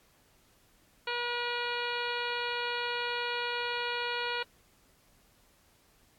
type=harmonic tone; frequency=481.2 Hz; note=B4; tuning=45 cents flat; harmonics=1 / 2 / 3 / 4 / 5 / 6 / 7 / 8 / 9; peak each=-38 / -37 / -37 / -42 / -39 / -40 / -46 / -45 / -43 dBFS; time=1.07-4.43 s; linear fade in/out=5 ms; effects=pink hiss -65 dBFS RMS until 6.18 s + AAC 64 kbps